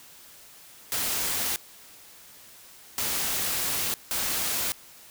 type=noise bursts at uneven times; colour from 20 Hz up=white; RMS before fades=-28 dBFS; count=3; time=0.92-1.56 / 2.98-3.94 / 4.11-4.72 s; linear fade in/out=0 ms; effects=white hiss -50 dBFS RMS until 5.1 s